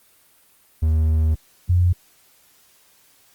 triangle / sine tone pair in turn, 78.8 / 88.96 Hz, D#2 / F2, +23 / +32 cents, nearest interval major second, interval 209 cents, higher second, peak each -13 / -13 dBFS, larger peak neither, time 0.82-1.35 / 1.69-1.93 s, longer first, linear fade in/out 10 ms, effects white hiss -56 dBFS RMS until 3.34 s + Opus 32 kbps

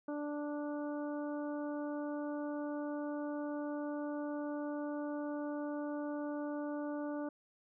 harmonic tone, 293.7 Hz, D4, in tune, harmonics 1 / 2 / 3 / 4 / 5, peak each -38 / -42 / -49 / -52 / -53 dBFS, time 0.08-7.29 s, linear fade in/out 5 ms, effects none

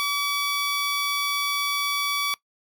15% pulse tone, 1144 Hz, D6, 46 cents flat, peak -17 dBFS, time 0-2.34 s, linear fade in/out 0 ms, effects noise-tail reverb RT60 0.1 s tail -20 dB re dry

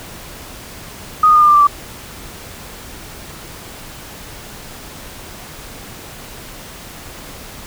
sine tone with pitch steps, 1244.5 / 1230.2 / 1216.1 / 1202.1 / 1188.3 / 1174.7 / 1161.2 Hz, D#6 / D#6 / D#6 / D6 / D6 / D6 / D6, 0 / -20 / -40 / +40 / +20 / 0 / -20 cents, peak -6 dBFS, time 1.23-1.671 s, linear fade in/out 5 ms, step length 63 ms, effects pink hiss -34 dBFS RMS until 7.66 s

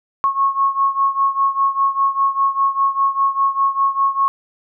sine beating tone pair, 1094 / 1099 Hz, C#6 / C#6, -23 / -15 cents, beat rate 5 Hz, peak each -16 / -19 dBFS, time 0.24-4.28 s, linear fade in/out 0 ms, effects none

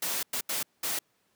white noise bursts at uneven times, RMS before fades -31 dBFS, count 4, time 0.02-0.23 / 0.33-0.41 / 0.49-0.63 / 0.83-0.99 s, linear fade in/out 5 ms, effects pink hiss -71 dBFS RMS until 1.35 s + high-pass 150 Hz 12 dB/octave

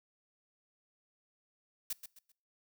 blue noise with echo, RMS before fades -36 dBFS, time 1.9-1.93 s, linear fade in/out 5 ms, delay 130 ms, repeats 3, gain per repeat -10 dB, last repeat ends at 2.32 s, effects noise-tail reverb RT60 0.5 s tail -23 dB re dry

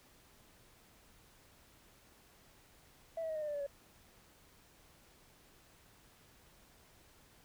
sine tone with pitch steps, 659.3 / 644.6 / 630.3 / 616.2 / 602.5 / 589.1 / 575.9 / 563.1 Hz, E5 / E5 / D#5 / D#5 / D5 / D5 / D5 / C#5, 0 / -39 / +22 / -17 / +44 / +5 / -34 / +27 cents, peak -35 dBFS, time 3.17-3.666 s, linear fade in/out 5 ms, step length 62 ms, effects tanh soft clip ceiling -33 dBFS + pink hiss -64 dBFS RMS until 7.44 s

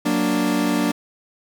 40% pulse chord, Gb augmented, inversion none, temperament equal, 185 / 233.1 / 293.7 Hz, Gb3 / Bb3 / D4, 0 / 0 / 0 cents, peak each -24 / -22 / -20 dBFS, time 0.05-0.92 s, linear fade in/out 10 ms, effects none

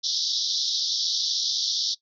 white band-pass noise, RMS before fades -26 dBFS, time 0.03-1.95 s, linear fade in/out 20 ms, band 3400 to 5800 Hz, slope 96 dB/octave, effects noise-tail reverb RT60 0.1 s tail -19 dB re dry

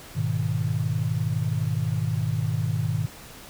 sine chord, G# minor, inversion none, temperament equal, 103.83 / 123.47 / 155.56 Hz, G#2 / B2 / D#3, 0 / 0 / 0 cents, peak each -27 dBFS, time 0.15-3.07 s, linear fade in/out 20 ms, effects pink hiss -44 dBFS RMS until 3.49 s

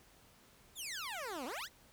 15% pulse exponential two-way sweep, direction down then up, 3810 to 233.1 to 2179 Hz, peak -34 dBFS, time 0.75-1.69 s, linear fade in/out 50 ms, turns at 1.45 s, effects pink hiss -64 dBFS RMS until 1.92 s

